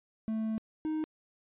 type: tone pair in turn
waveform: triangle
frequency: 220.3 / 311.6 Hz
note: A3 / D#4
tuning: +2 / +3 cents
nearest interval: tritone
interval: 601 cents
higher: second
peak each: -28 dBFS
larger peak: neither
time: 0.28-0.58 / 0.85-1.04 s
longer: first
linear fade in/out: 0 ms
effects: resampled to 8000 Hz